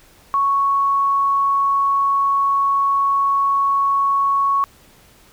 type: tone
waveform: sine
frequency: 1109 Hz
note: C#6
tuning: in tune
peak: -14 dBFS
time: 0.34-4.64 s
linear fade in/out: 0 ms
effects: pink hiss -50 dBFS RMS until 5.32 s